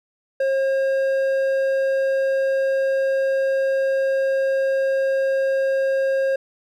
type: tone with hard clipping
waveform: sine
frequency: 538 Hz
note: C5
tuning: 48 cents sharp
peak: -19 dBFS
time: 0.4-6.36 s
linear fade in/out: 5 ms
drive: 6 dB
effects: none